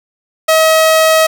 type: tone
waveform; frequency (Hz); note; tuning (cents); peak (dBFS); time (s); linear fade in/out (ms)
sawtooth; 638; D#5; +43; -3; 0.48-1.27; 10
effects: none